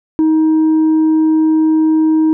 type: tone with tanh clipping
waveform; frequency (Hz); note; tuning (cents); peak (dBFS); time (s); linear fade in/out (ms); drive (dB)
sine; 315.2; D#4; +23; -9; 0.19-2.33; 0; 2
effects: none